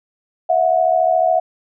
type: tone pair together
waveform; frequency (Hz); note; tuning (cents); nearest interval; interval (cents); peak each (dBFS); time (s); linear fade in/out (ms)
sine; 653 / 726.9; E5 / F#5; -17 / -31; major second; 186; -15; 0.49-1.4; 10
effects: none